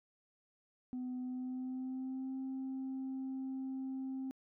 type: tone with pitch glide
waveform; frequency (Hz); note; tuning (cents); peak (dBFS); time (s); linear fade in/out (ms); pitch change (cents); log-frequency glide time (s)
sine; 251.9 to 264.3; B3 to C4; +34 to +18; -36; 0.93-4.31; 0; +84; 1.19-2.37
effects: tanh soft clip ceiling -36 dBFS